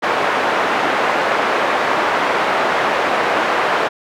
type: band-pass noise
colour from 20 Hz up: pink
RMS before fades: -17 dBFS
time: 0.02-3.89 s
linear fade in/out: 20 ms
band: 550 to 1700 Hz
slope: 12 dB/octave
effects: none